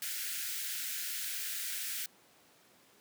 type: high-pass noise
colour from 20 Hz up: white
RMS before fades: -38 dBFS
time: 0.02-2.06 s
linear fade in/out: 2 ms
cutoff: 1400 Hz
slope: 96 dB/octave
effects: pink hiss -63 dBFS RMS until 3 s + high-pass 200 Hz 12 dB/octave